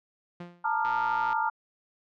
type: tone with exponential decay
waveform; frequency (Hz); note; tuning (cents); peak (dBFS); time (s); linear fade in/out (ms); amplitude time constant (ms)
sawtooth; 174.61; F3; 0; -32; 0.4-0.72; 5; 68
type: chord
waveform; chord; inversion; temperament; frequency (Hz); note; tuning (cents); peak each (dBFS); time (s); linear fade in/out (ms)
sine; Bb major seventh; third; equal with one note detuned; 880 / 932.3 / 1200.7 / 1396.9; A5 / Bb5 / D6 / F6; 0 / 0 / +38 / 0; -28 / -30 / -34 / -31; 0.64-1.5; 10
type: click train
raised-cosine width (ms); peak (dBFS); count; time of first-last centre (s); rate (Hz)
0.2; -23; 58; 0.85-1.329; 119
effects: low-pass 3000 Hz 12 dB/octave